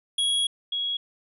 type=tone pair in turn; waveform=square / sine; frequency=3322 / 3322 Hz; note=G#7 / G#7; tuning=0 / 0 cents; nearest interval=unison; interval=0 cents; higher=neither; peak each=-22 / -25 dBFS; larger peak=first; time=0.18-0.47 / 0.72-0.97 s; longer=first; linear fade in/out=5 ms; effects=resampled to 32000 Hz